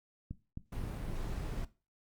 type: click train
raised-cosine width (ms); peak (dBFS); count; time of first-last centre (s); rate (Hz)
5; -28; 4; 0.31-1.102; 3.79
type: noise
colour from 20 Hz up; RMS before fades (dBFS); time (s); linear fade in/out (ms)
brown; -38; 0.72-1.65; 5
effects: noise-tail reverb RT60 0.3 s tail -17 dB re dry + Opus 48 kbps